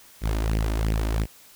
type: tone with flanger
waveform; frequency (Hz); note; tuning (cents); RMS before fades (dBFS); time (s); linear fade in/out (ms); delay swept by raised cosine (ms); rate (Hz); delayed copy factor
sawtooth; 54.1; A1; -29; -24; 0.21-1.27; 50; 0.37 to 3.37; 2.9; +0.7
effects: white hiss -51 dBFS RMS until 1.55 s